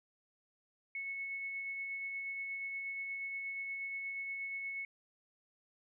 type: tone with tremolo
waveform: sine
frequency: 2201 Hz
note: C#7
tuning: 13 cents flat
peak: -37 dBFS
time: 0.95-4.85 s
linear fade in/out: 2 ms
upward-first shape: sine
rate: 8.4 Hz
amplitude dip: 25%
effects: none